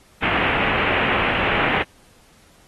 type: low-pass noise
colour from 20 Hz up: white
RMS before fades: -21 dBFS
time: 0.22-1.83 s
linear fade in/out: 10 ms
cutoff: 2800 Hz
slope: 48 dB/octave
effects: pink hiss -54 dBFS RMS until 2.67 s + AAC 32 kbps